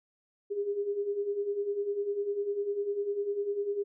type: beating tone pair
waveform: sine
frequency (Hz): 397.4 / 407.4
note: G4 / G#4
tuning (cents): +24 / -33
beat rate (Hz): 10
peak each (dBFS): -36 / -30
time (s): 0.5-3.84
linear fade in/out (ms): 20
effects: none